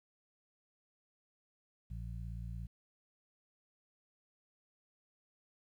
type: harmonic tone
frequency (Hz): 57.2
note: A#1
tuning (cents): -32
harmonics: 1 / 2 / 3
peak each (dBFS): -42 / -45 / -50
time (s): 1.9-2.67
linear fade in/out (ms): 10
effects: 12-bit

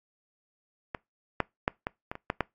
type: clicks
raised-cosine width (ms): 0.5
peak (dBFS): -17 / -9 / -9 / -15 / -19 / -24 / -12 / -10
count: 8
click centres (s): 0.948 / 1.403 / 1.679 / 1.869 / 2.115 / 2.154 / 2.301 / 2.407
effects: noise-tail reverb RT60 0.2 s tail -24 dB re dry + AAC 64 kbps

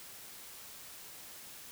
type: silence
effects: white hiss -50 dBFS RMS until 1.71 s

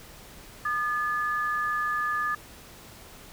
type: tone pair together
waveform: sine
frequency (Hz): 1214 / 1716.9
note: D#6 / A6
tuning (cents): -43 / -43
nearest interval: tritone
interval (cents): 600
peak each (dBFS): -27 / -29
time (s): 0.65-2.35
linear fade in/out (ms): 5
effects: pink hiss -48 dBFS RMS until 3.32 s

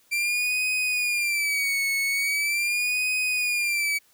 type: tone with vibrato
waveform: 40% pulse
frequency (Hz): 2349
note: D7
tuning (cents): 0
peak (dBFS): -22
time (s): 0.11-3.99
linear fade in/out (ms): 20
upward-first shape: sine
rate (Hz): 0.41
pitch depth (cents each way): 110
effects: white hiss -61 dBFS RMS until 4.13 s

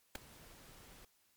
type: noise with ADSR envelope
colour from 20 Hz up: pink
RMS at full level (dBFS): -37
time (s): 0.15-1.05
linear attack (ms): 4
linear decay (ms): 8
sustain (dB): -21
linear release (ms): 4
effects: white hiss -73 dBFS RMS until 1.36 s + MP3 96 kbps

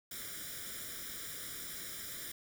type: noise with comb filter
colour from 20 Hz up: white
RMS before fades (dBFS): -44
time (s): 0.11-2.32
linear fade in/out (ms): 5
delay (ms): 0.56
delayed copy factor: +0.85
effects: none

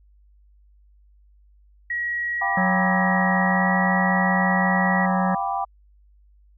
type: tone with pitch glide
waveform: sine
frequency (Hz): 1908 to 1927.9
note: A#6 to B6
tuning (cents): +40 to -42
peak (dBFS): -23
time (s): 1.9-5.06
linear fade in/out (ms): 5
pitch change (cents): +18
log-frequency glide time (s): 3.4-3.69
type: chord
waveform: sine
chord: G dominant seventh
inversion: third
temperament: equal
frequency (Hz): 698.5 / 784 / 987.8 / 1174.7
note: F5 / G5 / B5 / D6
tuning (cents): 0 / 0 / 0 / 0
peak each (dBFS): -30 / -25 / -29 / -30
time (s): 2.41-5.65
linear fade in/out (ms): 10
type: harmonic tone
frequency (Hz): 184.8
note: F#3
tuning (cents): -2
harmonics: 1 / 3 / 5 / 7 / 9 / 10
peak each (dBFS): -21 / -30 / -33 / -34 / -33 / -37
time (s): 2.57-5.35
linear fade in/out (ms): 5
effects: added 50 Hz sine -52 dBFS peak until 6.57 s

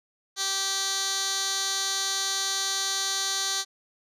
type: tone with band-pass filter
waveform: 15% pulse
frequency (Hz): 390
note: G4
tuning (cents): -9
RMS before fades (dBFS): -28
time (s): 0.36-3.65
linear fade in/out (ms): 50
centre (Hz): 5200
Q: 2.4
effects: none

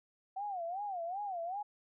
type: tone with vibrato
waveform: sine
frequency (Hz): 745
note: F#5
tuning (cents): +12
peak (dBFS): -36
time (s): 0.36-1.63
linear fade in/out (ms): 10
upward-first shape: sine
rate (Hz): 2.6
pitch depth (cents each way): 190
effects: none

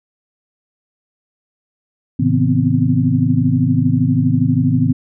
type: tone cluster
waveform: sine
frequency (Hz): 110.1 / 135.2 / 162.1 / 247.5 / 260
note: A2 / C#3 / E3 / B3 / C4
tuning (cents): +2 / -43 / -29 / +4 / -11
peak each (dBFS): -18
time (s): 2.19-4.93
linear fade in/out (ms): 10
effects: none

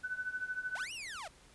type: tone with tremolo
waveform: sine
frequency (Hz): 1500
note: F#6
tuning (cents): +23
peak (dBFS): -32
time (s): 0.03-0.87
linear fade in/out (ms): 20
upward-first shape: triangle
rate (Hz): 13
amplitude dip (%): 90
type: linear two-way sweep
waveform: sawtooth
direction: up then down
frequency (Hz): 580 to 2982 to 580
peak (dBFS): -38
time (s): 0.75-1.28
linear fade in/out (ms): 5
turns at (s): 0.93
effects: pink hiss -61 dBFS RMS until 1.54 s + resampled to 24000 Hz

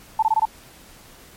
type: tone bursts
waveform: sine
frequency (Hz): 880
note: A5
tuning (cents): 0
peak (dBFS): -14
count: 5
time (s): 0.19-0.454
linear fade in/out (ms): 5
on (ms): 36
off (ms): 21
effects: pink hiss -47 dBFS RMS until 1.36 s + MP3 64 kbps

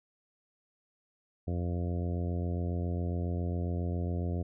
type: harmonic tone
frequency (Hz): 87.31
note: F2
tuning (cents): 0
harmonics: 1 / 2 / 3 / 4 / 5 / 6 / 7 / 8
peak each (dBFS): -31 / -37 / -41 / -43 / -45 / -47 / -48 / -49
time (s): 1.47-4.43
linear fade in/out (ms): 10
effects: none

